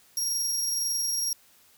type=tone with amplitude modulation; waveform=25% pulse; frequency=5610 Hz; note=F8; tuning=7 cents sharp; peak=-20 dBFS; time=0.17-1.33 s; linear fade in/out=2 ms; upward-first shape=sine; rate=21.9 Hz; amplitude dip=25%; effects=white hiss -59 dBFS RMS until 1.77 s